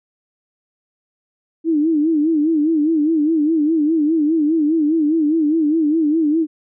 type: tone with vibrato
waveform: sine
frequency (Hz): 311.1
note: D#4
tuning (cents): 0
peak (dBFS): -13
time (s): 1.64-6.47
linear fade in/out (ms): 50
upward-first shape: sine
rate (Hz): 4.9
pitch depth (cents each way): 110
effects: none